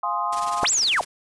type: chord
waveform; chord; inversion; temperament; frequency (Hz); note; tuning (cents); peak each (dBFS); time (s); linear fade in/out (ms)
sine; F minor seventh; none; equal; 698.5 / 830.6 / 1046.5 / 1244.5; F5 / Ab5 / C6 / Eb6; 0 / 0 / 0 / 0; -30 / -29 / -25 / -28; 0.03-0.66; 5
type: noise with tremolo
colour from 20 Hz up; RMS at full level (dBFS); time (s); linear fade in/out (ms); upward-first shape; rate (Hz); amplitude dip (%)
white; -31; 0.32-1.05; 10; triangle; 20; 80
type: linear two-way sweep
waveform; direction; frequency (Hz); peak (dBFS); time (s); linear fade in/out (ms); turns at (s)
sine; up then down; 77.1 to 7902 to 583; -18; 0.63-1.01; 0; 0.71
effects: resampled to 22050 Hz